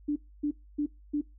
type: tone bursts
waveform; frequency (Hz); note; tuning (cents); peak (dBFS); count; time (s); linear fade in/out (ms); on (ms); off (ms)
sine; 293.7; D4; 0; -25; 4; 0.08-1.214; 10; 81; 270
effects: noise-tail reverb RT60 0.2 s tail -20 dB re dry + added 50 Hz sine -51 dBFS peak until 1.38 s